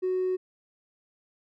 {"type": "tone with hard clipping", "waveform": "sine", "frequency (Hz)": 370, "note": "F#4", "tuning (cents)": 0, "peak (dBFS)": -25, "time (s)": [0.02, 0.37], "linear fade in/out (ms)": 20, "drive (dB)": 1, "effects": []}